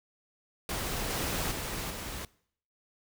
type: noise with level steps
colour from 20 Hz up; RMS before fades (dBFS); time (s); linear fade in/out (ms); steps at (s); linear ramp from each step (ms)
pink; -34 / -32 / -36 / -39; 0.69-2.25; 2; 1.1 / 1.51 / 1.9; 5
effects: noise-tail reverb RT60 0.6 s tail -22 dB re dry